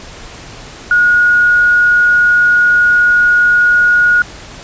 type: tone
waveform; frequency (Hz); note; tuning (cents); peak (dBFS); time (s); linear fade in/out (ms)
sine; 1445; F#6; -41; -6; 0.91-4.22; 2
effects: pink hiss -32 dBFS RMS until 4.63 s + resampled to 16000 Hz